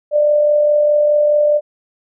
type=tone with amplitude modulation; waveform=sine; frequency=594 Hz; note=D5; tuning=20 cents sharp; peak=-8 dBFS; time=0.11-1.61 s; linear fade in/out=50 ms; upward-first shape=sine; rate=44.8 Hz; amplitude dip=35%; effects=none